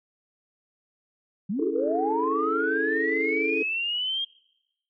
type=linear sweep; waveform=sine; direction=up; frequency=174.61 to 3244 Hz; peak=-25 dBFS; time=1.49-4.25 s; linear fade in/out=10 ms
type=chord; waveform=sine; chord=A major seventh; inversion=first; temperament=equal; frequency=277.2 / 329.6 / 415.3 / 440 Hz; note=C#4 / E4 / G#4 / A4; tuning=0 / 0 / 0 / 0 cents; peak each=-32 / -30 / -33 / -27 dBFS; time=1.59-3.63 s; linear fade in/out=5 ms
effects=noise-tail reverb RT60 1.0 s tail -26 dB re dry + tanh soft clip ceiling -11 dBFS